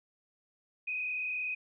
sine tone with frequency modulation, 2500 Hz, D#7, 8 cents sharp, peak -32 dBFS, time 0.87-1.55 s, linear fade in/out 10 ms, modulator 36.4 Hz, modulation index 1.4, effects none

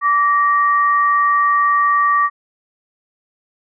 sine tone pair together, 1157.7 / 1868 Hz, D6 / A#6, -25 / +3 cents, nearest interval minor sixth, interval 828 cents, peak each -12 / -19 dBFS, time 0.01-2.3 s, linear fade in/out 50 ms, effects none

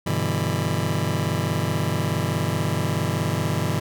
sawtooth chord, E minor seventh, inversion first, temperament just, 98.89 / 123.61 / 148.33 / 164.81 Hz, G2 / B2 / D3 / E3, +16 / +2 / +18 / 0 cents, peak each -23 dBFS, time 0.06-3.8 s, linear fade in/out 10 ms, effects none

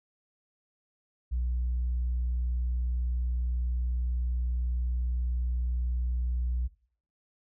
sine tone, 60.9 Hz, B1, 24 cents flat, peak -25 dBFS, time 1.31-6.68 s, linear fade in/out 20 ms, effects noise-tail reverb RT60 0.5 s tail -20 dB re dry + tanh soft clip ceiling -24 dBFS

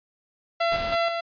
sawtooth tone with tremolo, 676 Hz, E5, 43 cents sharp, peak -17 dBFS, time 0.6-1.21 s, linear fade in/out 10 ms, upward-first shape square, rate 3.1 Hz, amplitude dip 45%
pink noise, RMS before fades -34 dBFS, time 0.71-0.96 s, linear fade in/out 20 ms
effects resampled to 11025 Hz

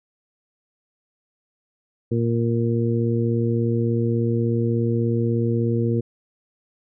harmonic tone, 116.54 Hz, A#2, in tune, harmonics 1 / 2 / 3 / 4, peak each -21 / -24 / -26 / -27 dBFS, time 2.11-6.01 s, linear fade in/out 10 ms, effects none

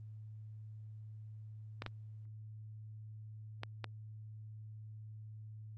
clicks, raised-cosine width 0.3 ms, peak -24 dBFS, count 4, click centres 1.821 / 1.863 / 3.634 / 3.843 s, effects added 108 Hz sine -47 dBFS peak until 5.77 s + Opus 24 kbps

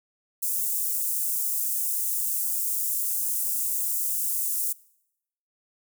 white high-pass noise, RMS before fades -27 dBFS, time 0.42-4.73 s, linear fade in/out 10 ms, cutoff 7800 Hz, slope 24 dB/octave, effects noise-tail reverb RT60 0.8 s tail -23 dB re dry

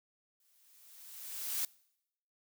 blue noise with exponential growth, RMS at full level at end -33 dBFS, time 0.4-1.65 s, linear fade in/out 2 ms, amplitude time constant 270 ms, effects noise-tail reverb RT60 0.8 s tail -24 dB re dry

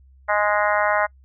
harmonic tone, 208 Hz, G#3, 3 cents sharp, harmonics 3 / 4 / 5 / 6 / 7 / 8 / 9 / 10, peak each -22 / -24 / -25 / -27 / -25 / -31 / -27 / -33 dBFS, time 0.28-1.07 s, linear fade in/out 20 ms, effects noise-tail reverb RT60 0.1 s tail -26 dB re dry + added 66 Hz sine -48 dBFS peak until 1.24 s

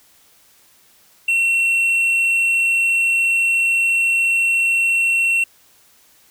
triangle tone with hard clipping, 2717 Hz, F7, 48 cents flat, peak -15 dBFS, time 1.28-5.44 s, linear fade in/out 5 ms, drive 6 dB, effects white hiss -53 dBFS RMS until 6.3 s

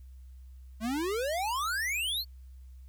square exponential sweep, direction up, 209.2 to 4475 Hz, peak -30 dBFS, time 0.8-2.25 s, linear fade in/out 50 ms, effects added 64 Hz sine -46 dBFS peak until 2.88 s + white hiss -73 dBFS RMS until 2.88 s

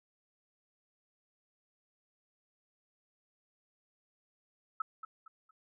sine tone with echo, 1300 Hz, E6, 24 cents flat, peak -30 dBFS, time 4.8-4.82 s, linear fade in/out 5 ms, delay 230 ms, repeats 3, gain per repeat -10 dB, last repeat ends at 5.51 s, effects none

